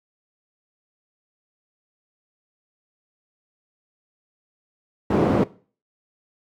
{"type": "band-pass noise", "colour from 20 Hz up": "white", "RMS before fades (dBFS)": -19, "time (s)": [5.1, 5.44], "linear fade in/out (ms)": 5, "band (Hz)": [130, 390], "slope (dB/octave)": 12, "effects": ["noise-tail reverb RT60 0.4 s tail -19 dB re dry"]}